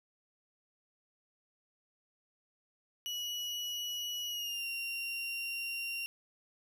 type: tone with pitch glide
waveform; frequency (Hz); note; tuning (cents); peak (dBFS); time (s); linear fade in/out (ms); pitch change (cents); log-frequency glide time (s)
35% pulse; 2926 to 2762; F#7 to F7; -20 to -20; -34; 3.06-6.06; 0; -100; 4.28-4.66
effects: none